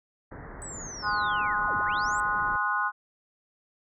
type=low-pass noise; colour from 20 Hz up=pink; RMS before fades=-42 dBFS; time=0.31-2.57 s; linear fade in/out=10 ms; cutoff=2000 Hz; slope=96 dB/octave
type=linear two-way sweep; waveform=sine; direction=down then up; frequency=8140 to 30.69 to 8140 Hz; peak=-38 dBFS; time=0.62-2.2 s; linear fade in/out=0 ms; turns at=1.78 s
type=chord; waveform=sine; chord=Ab dominant seventh; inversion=none; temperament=equal with one note detuned; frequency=830.6 / 1046.5 / 1244.5 / 1464.7 Hz; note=Ab5 / C6 / Eb6 / Gb6; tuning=0 / 0 / 0 / -18 cents; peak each=-33 / -29 / -31 / -28 dBFS; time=1.02-2.92 s; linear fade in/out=50 ms
effects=none